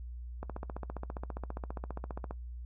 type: click train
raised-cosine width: 1 ms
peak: -25 dBFS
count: 29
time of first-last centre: 0.43-2.309 s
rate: 14.9 Hz
effects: noise-tail reverb RT60 0.1 s tail -19 dB re dry + added 60 Hz sine -40 dBFS peak until 2.65 s